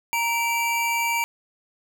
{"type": "tone pair together", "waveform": "square", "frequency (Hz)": [932.3, 2324], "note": ["A#5", "D7"], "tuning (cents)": [0, -19], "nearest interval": "octave + major third", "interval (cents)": 1581, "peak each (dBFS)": -25, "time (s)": [0.13, 1.24], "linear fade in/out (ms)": 0, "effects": []}